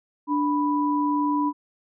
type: tone pair together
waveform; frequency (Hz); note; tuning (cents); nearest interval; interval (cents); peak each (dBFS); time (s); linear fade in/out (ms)
sine; 293.7 / 987.8; D4 / B5; 0 / 0; octave + major sixth; 2100; -22 / -24; 0.27-1.53; 50
effects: none